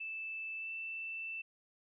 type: tone with pitch glide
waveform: sine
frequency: 2637 to 2661 Hz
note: E7 to E7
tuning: 0 to +16 cents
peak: -39 dBFS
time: 0-1.42 s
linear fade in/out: 10 ms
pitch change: +16 cents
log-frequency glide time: 0.57-0.7 s
effects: none